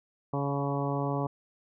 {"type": "harmonic tone with a mistuned harmonic", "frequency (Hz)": 140.6, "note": "C#3", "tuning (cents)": 25, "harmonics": [1, 2, 3, 4, 5, 6, 7, 8], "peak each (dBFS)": [-31, -34, -36, -37, -38, -39, -39, -40], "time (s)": [0.33, 1.27], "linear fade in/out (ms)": 5, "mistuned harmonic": 6, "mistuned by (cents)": 18, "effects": []}